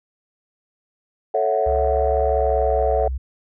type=chord; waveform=sine; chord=F# minor seventh; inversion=first; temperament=equal; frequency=440 / 554.4 / 659.3 / 740 Hz; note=A4 / C#5 / E5 / F#5; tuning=0 / 0 / 0 / 0 cents; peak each=-22 dBFS; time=1.34-3.08 s; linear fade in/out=5 ms
type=tone with pitch glide; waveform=sine; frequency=68.3 to 64.58 Hz; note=C#2 to C2; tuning=-25 to -22 cents; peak=-22 dBFS; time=1.66-3.18 s; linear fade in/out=10 ms; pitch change=-97 cents; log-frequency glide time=2.22-2.62 s
effects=tanh soft clip ceiling -7 dBFS